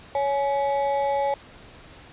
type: ring-modulated tone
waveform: triangle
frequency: 700 Hz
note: F5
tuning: 4 cents sharp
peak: -16 dBFS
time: 0.15-1.34 s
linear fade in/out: 2 ms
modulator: 142 Hz
effects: pink hiss -47 dBFS RMS until 2.12 s + resampled to 8000 Hz